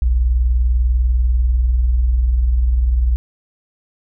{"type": "tone pair together", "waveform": "sine", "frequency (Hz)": [40.65, 60.9], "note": ["E1", "B1"], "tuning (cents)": [-23, -24], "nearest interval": "perfect fifth", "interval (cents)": 699, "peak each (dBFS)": [-22, -12], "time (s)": [0.02, 3.16], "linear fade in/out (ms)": 0, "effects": []}